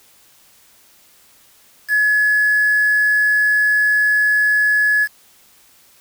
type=tone with quantisation; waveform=sine; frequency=1700 Hz; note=G#6; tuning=40 cents sharp; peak=-12 dBFS; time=1.88-5.08 s; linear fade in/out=50 ms; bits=5; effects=white hiss -51 dBFS RMS until 6 s